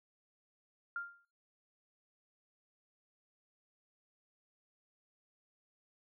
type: tone with exponential decay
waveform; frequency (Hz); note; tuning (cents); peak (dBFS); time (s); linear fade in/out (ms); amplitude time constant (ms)
sine; 1396.9; F6; 0; -34; 0.96-1.25; 2; 63
effects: noise-tail reverb RT60 0.3 s tail -19 dB re dry